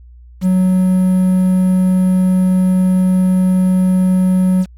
triangle tone with quantisation, 185 Hz, F#3, in tune, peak -7 dBFS, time 0.41-4.66 s, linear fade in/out 50 ms, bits 6, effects added 60 Hz sine -36 dBFS peak until 4.77 s + MP3 64 kbps

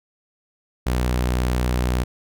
sawtooth tone, 61.74 Hz, B1, in tune, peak -15 dBFS, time 0.86-2.04 s, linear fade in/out 10 ms, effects none

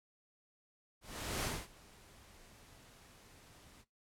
pink noise with ADSR envelope, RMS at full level -36 dBFS, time 1.01-3.85 s, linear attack 430 ms, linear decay 230 ms, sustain -24 dB, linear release 47 ms, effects noise-tail reverb RT60 0.2 s tail -19 dB re dry + low-pass 12000 Hz 12 dB/octave

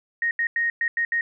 sine tone bursts at uneven times, 1864.7 Hz, A#6, in tune, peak -20 dBFS, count 6, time 0.22-0.31 / 0.39-0.47 / 0.56-0.7 / 0.81-0.88 / 0.97-1.05 / 1.12-1.21 s, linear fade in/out 2 ms, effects none

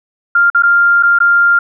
sine tone with dropouts, 1396.9 Hz, F6, in tune, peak -6 dBFS, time 0.35-1.59 s, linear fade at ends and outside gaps 5 ms, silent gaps 0.501-0.547 / 0.624-0.633 / 1.027-1.032 / 1.188-1.202 s, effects none

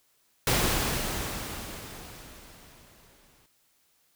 pink noise with exponential decay, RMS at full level -23 dBFS, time 0.47-3.46 s, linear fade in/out 2 ms, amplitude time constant 650 ms, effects white hiss -68 dBFS RMS until 4.15 s

